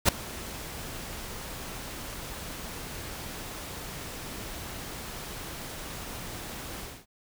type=noise with ADSR envelope; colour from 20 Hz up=pink; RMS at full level=-17 dBFS; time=0.05-7.06 s; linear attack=35 ms; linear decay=6 ms; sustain=-22 dB; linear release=240 ms; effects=none